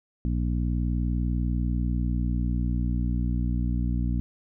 harmonic tone, 60.1 Hz, B1, 46 cents flat, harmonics 1 / 2 / 3 / 4 / 5, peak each -25 / -30 / -32 / -33 / -38 dBFS, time 0.25-4.2 s, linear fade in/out 0 ms, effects none

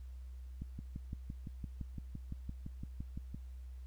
click train, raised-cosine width 5 ms, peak -30 dBFS, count 17, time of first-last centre 0.62-3.346 s, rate 5.87 Hz, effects added 63 Hz sine -45 dBFS peak until 3.86 s + pink hiss -72 dBFS RMS until 3.86 s

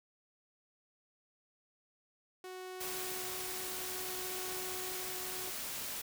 sawtooth tone with tremolo, 369.7 Hz, F#4, 1 cent flat, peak -39 dBFS, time 2.44-5.5 s, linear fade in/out 2 ms, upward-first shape sine, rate 0.61 Hz, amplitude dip 35%
white noise, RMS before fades -41 dBFS, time 2.8-6.02 s, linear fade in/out 10 ms
effects none

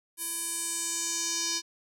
square tone with band-pass filter sweep, 335.3 Hz, E4, 30 cents sharp, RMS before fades -32 dBFS, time 0.17-1.62 s, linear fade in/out 50 ms, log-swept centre 11000 to 5300 Hz, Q 3, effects none

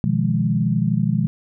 sine chord, F half-diminished seventh, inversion second, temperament equal, 123.47 / 155.56 / 174.61 / 207.7 Hz, Cb3 / Eb3 / F3 / Ab3, 0 / 0 / 0 / 0 cents, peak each -22 dBFS, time 0.04-1.27 s, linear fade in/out 0 ms, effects none

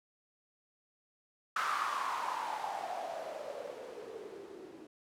violet noise with low-pass filter sweep, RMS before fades -39 dBFS, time 1.56-4.87 s, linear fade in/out 5 ms, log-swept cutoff 1300 to 320 Hz, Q 6.9, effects none

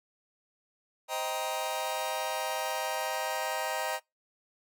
sawtooth chord, C minor seventh, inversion none, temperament just, 523.3 / 627.9 / 784.9 / 941.9 Hz, C5 / Eb5 / G5 / Bb5, 0 / +16 / +2 / +18 cents, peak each -35 / -32 / -32 / -31 dBFS, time 1.08-4 s, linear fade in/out 50 ms, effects noise-tail reverb RT60 0.2 s tail -24 dB re dry + AAC 64 kbps

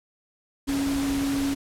sine tone in noise, 277.2 Hz, C#4, in tune, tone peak -23 dBFS, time 0.67-1.55 s, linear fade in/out 20 ms, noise pink, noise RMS -33 dBFS, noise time 0.67-1.55 s, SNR +7 dB, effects low-pass 12000 Hz 12 dB/octave

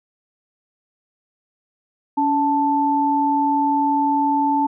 sine tone pair together, 282.8 / 880 Hz, C#4 / A5, +35 / 0 cents, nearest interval octave + minor sixth, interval 1965 cents, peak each -20 / -17 dBFS, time 2.17-4.67 s, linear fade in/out 10 ms, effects none

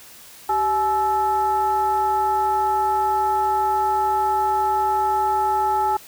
sine tone with frequency modulation, 853 Hz, G#5, 46 cents sharp, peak -17 dBFS, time 0.49-5.97 s, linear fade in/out 5 ms, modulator 466 Hz, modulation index 0.62, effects white hiss -44 dBFS RMS until 6.07 s

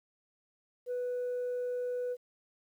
sine tone, 493.9 Hz, B4, in tune, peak -30 dBFS, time 0.86-2.17 s, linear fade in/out 50 ms, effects tanh soft clip ceiling -30 dBFS + 11-bit

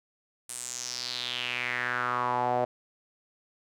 sawtooth tone with band-pass filter sweep, 123.47 Hz, B2, in tune, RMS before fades -31 dBFS, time 0.49-2.65 s, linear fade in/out 5 ms, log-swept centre 9300 to 640 Hz, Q 4.4, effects none

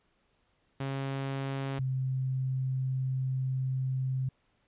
sawtooth / sine tone pair in turn, 136.2 / 130.86 Hz, C#3 / C3, -30 / +1 cents, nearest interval minor second, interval 69 cents, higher first, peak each -28 dBFS, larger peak neither, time 0.8-1.79 / 1.79-4.29 s, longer second, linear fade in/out 5 ms, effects pink hiss -72 dBFS RMS until 4.67 s + resampled to 8000 Hz

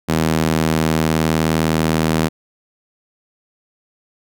sawtooth tone with high-pass filter, 79.7 Hz, D#2, 42 cents sharp, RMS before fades -17 dBFS, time 0.08-2.29 s, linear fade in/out 20 ms, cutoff 180 Hz, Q 1.2, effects none

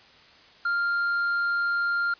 triangle tone, 1396.9 Hz, F6, in tune, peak -21 dBFS, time 0.65-2.14 s, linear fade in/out 5 ms, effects white hiss -53 dBFS RMS until 2.19 s + resampled to 11025 Hz

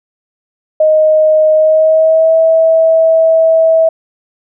sine tone with pitch glide, 622.3 to 648.7 Hz, D#5 to E5, 0 to -28 cents, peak -5 dBFS, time 0.8-3.89 s, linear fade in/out 5 ms, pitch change +72 cents, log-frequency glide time 1.54-2.35 s, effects none

